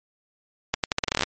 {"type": "accelerating click train", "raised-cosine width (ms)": 0.2, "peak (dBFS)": -4, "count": 13, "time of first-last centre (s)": [0.74, 1.234], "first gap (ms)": 98, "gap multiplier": 0.82, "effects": ["MP3 32 kbps"]}